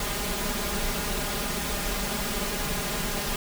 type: noise with comb filter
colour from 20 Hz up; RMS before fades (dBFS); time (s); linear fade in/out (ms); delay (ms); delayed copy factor
pink; -29; 0-3.36; 2; 4.9; +1
effects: none